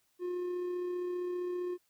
triangle tone with amplitude modulation, 357.2 Hz, F4, 39 cents sharp, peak -30 dBFS, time 0.19-1.78 s, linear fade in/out 50 ms, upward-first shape sine, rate 35.2 Hz, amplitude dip 25%, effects white hiss -74 dBFS RMS until 1.89 s

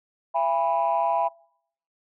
sine tone cluster, 674 / 813 / 985 Hz, E5 / G#5 / B5, +38 / -37 / -5 cents, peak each -24 dBFS, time 0.34-1.29 s, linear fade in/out 20 ms, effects noise-tail reverb RT60 0.7 s tail -25 dB re dry + tanh soft clip ceiling -14 dBFS

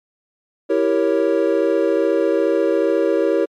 triangle chord, E diminished seventh, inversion none, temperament equal, 329.6 / 392 / 466.2 / 554.4 Hz, E4 / G4 / Bb4 / Db5, 0 / 0 / 0 / 0 cents, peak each -18 dBFS, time 0.69-3.46 s, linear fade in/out 20 ms, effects MP3 96 kbps

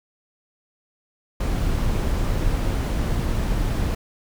brown noise, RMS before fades -22 dBFS, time 1.4-3.95 s, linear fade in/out 5 ms, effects none

